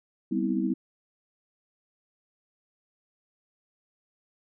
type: chord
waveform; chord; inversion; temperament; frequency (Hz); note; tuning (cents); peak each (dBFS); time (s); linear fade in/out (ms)
sine; C major seventh; second; equal with one note detuned; 196 / 246.9 / 261.6 / 323; G3 / B3 / C4 / E4; 0 / 0 / 0 / -35; -29 / -30 / -32 / -29; 0.31-0.74; 10
effects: none